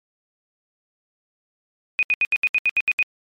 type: tone bursts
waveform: sine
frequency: 2489 Hz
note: D#7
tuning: in tune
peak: -15 dBFS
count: 10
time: 1.99-3.027 s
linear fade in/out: 0 ms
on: 38 ms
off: 73 ms
effects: MP3 96 kbps